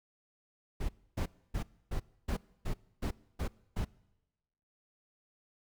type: noise bursts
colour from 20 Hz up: brown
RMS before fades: -33 dBFS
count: 9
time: 0.8-3.85 s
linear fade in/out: 10 ms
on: 90 ms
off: 280 ms
effects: noise-tail reverb RT60 1.0 s tail -23 dB re dry